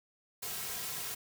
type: noise with comb filter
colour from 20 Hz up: white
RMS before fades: -39 dBFS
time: 0.42-1.15 s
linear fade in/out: 10 ms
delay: 3.4 ms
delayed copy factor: -0.65
effects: none